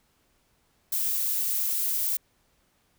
violet noise, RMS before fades -27 dBFS, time 0.92-2.17 s, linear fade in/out 5 ms, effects pink hiss -68 dBFS RMS until 2.98 s

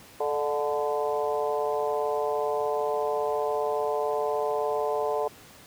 harmonic tone with a mistuned harmonic, 145.5 Hz, D3, 16 cents flat, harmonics 3 / 4 / 5 / 6 / 7, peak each -28 / -30 / -32 / -34 / -35 dBFS, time 0.2-5.28 s, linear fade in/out 5 ms, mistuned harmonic 4, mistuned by +44 cents, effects pink hiss -50 dBFS RMS until 5.66 s + high-pass 80 Hz 12 dB/octave

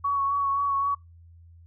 sine tone with vibrato, 1118 Hz, C#6, 14 cents sharp, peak -22 dBFS, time 0.04-0.95 s, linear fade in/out 10 ms, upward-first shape sine, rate 3.8 Hz, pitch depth 20 cents each way, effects noise-tail reverb RT60 0.2 s tail -23 dB re dry + added 84 Hz sine -48 dBFS peak until 1.66 s

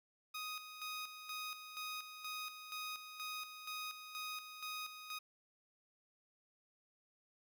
15% pulse tone with tremolo, 1249 Hz, D#6, 6 cents sharp, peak -36 dBFS, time 0.34-5.19 s, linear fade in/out 10 ms, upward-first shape square, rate 2.1 Hz, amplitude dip 60%, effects 13-bit

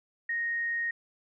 sine tone, 1864.7 Hz, A#6, in tune, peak -28 dBFS, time 0.29-0.91 s, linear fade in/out 5 ms, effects none

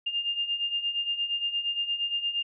sine beating tone pair, 2804 / 2812.6 Hz, F7 / F7, +6 / +12 cents, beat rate 8.6 Hz, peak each -33 / -28 dBFS, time 0.06-2.43 s, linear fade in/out 10 ms, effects none

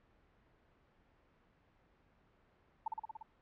sine tone with echo, 883 Hz, A5, 6 cents sharp, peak -33 dBFS, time 2.86-2.88 s, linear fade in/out 5 ms, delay 58 ms, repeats 6, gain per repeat -2 dB, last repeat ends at 3.228 s, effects pink hiss -70 dBFS RMS until 3.41 s + low-pass 2000 Hz 12 dB/octave

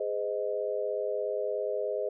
sine chord, Ab major, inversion none, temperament equal with one note detuned, 415.3 / 512.2 / 622.3 Hz, Ab4 / C5 / Eb5, 0 / -37 / 0 cents, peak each -33 dBFS, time 0-2.09 s, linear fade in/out 5 ms, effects none

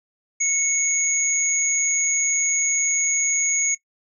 sine tone pair together, 2200 / 6669 Hz, C#7 / G#8, -14 / +6 cents, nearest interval octave + perfect fifth, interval 1920 cents, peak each -25 / -20 dBFS, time 0.4-3.75 s, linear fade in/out 10 ms, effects noise-tail reverb RT60 0.1 s tail -17 dB re dry

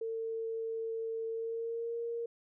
sine tone with pitch glide, 451.1 to 466.5 Hz, A4 to A#4, +43 to +1 cents, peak -34 dBFS, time 0.01-2.26 s, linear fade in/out 5 ms, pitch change +58 cents, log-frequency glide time 1.29-1.97 s, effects none

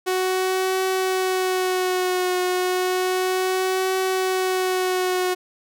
sawtooth tone with vibrato, 370.2 Hz, F#4, 1 cent sharp, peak -16 dBFS, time 0.06-5.35 s, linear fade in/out 20 ms, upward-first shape triangle, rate 0.32 Hz, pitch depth 33 cents each way, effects none

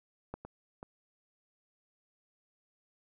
clicks, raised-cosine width 1 ms, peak -25 / -30 / -30 dBFS, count 3, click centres 0.34 / 0.45 / 0.829 s, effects none

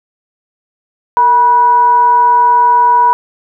sine tone with frequency modulation, 971 Hz, B5, 30 cents flat, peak -5 dBFS, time 1.17-3.13 s, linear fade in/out 0 ms, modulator 517 Hz, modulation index 0.23, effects none

